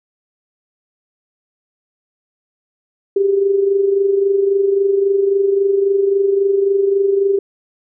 sine tone with amplitude modulation, 395.2 Hz, G4, 14 cents sharp, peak -9 dBFS, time 3.16-7.39 s, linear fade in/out 5 ms, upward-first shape sine, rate 23.7 Hz, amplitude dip 55%, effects none

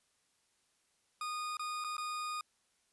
40% pulse tone with dropouts, 1230 Hz, D#6, 20 cents flat, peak -36 dBFS, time 1.21-2.41 s, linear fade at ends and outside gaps 2 ms, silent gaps 1.57-1.594 / 1.841-1.845 / 1.968-1.98 s, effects white hiss -75 dBFS RMS until 2.92 s + resampled to 24000 Hz

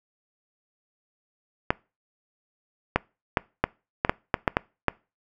clicks, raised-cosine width 0.5 ms, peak -4 dBFS, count 10, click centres 1.705 / 2.96 / 3.372 / 3.64 / 4.049 / 4.095 / 4.342 / 4.478 / 4.569 / 4.883 s, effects noise-tail reverb RT60 0.3 s tail -24 dB re dry

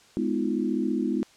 sine chord, F half-diminished seventh, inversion first, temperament just, 209.5 / 251.4 / 314.3 / 349.2 Hz, Ab3 / Cb4 / Eb4 / F4, +15 / +31 / +18 / 0 cents, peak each -29 / -28 / -29 / -31 dBFS, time 0.17-1.23 s, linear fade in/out 0 ms, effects white hiss -56 dBFS RMS until 1.36 s + low-pass 7000 Hz 12 dB/octave

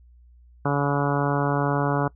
harmonic tone with a mistuned harmonic, 142.3 Hz, C#3, 46 cents sharp, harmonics 1 / 2 / 3 / 4 / 5 / 6 / 7 / 8 / 9 / 10, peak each -24 / -27 / -29 / -30 / -31 / -32 / -32 / -33 / -34 / -34 dBFS, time 0.65-2.08 s, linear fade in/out 5 ms, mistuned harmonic 10, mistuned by +32 cents, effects noise-tail reverb RT60 0.1 s tail -22 dB re dry + added 60 Hz sine -49 dBFS peak until 2.15 s

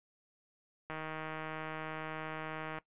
click train, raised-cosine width 0.5 ms, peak -26 dBFS, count 297, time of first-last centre 0.9-2.785 s, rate 157 Hz, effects noise-tail reverb RT60 0.1 s tail -19 dB re dry + resampled to 8000 Hz

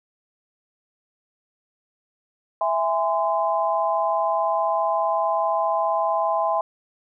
sine chord, E augmented, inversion none, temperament just, 659.3 / 824.1 / 1030.1 Hz, E5 / G#5 / B#5, 0 / -14 / -27 cents, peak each -23 / -24 / -24 dBFS, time 2.61-6.61 s, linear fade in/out 2 ms, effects none

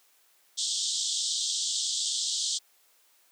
pink band-pass noise, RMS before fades -30 dBFS, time 0.57-2.59 s, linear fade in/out 20 ms, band 3200 to 8400 Hz, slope 96 dB/octave, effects white hiss -64 dBFS RMS until 3.31 s + high-pass 400 Hz 12 dB/octave

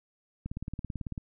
click train, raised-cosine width 5 ms, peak -23 dBFS, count 14, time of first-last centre 0.46-1.178 s, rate 18.1 Hz, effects none

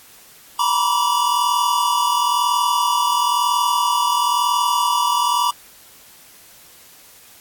square tone cluster, 951 / 992 / 1156 Hz, A#5 / B5 / D6, +34 / +7 / -28 cents, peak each -21 dBFS, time 0.59-5.51 s, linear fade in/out 5 ms, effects white hiss -46 dBFS RMS until 7.4 s + AAC 64 kbps

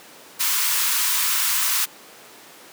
white high-pass noise, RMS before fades -21 dBFS, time 0.39-1.86 s, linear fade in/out 20 ms, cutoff 910 Hz, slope 96 dB/octave, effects pink hiss -44 dBFS RMS until 2.72 s + high-pass 300 Hz 12 dB/octave

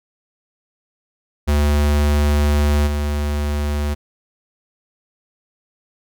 square tone with level steps, 73.42 Hz, D2, in tune, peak -14 / -19 dBFS, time 1.47-3.95 s, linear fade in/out 20 ms, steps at 2.86 s, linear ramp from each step 20 ms, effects none

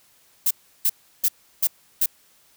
violet noise bursts, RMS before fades -19 dBFS, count 5, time 0.46-2.06 s, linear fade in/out 5 ms, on 48 ms, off 340 ms, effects white hiss -58 dBFS RMS until 2.56 s

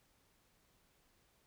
silence, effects pink hiss -73 dBFS RMS until 1.46 s

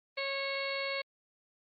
harmonic tone, 549 Hz, C#5, 17 cents flat, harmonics 1 / 2 / 3 / 4 / 5 / 6 / 7 / 8, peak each -37 / -43 / -45 / -37 / -44 / -49 / -45 / -42 dBFS, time 0.17-1.02 s, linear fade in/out 10 ms, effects Opus 32 kbps

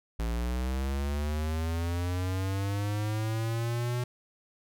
square linear sweep, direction up, 55.5 to 123.5 Hz, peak -29 dBFS, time 0.19-4.04 s, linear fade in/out 5 ms, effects none

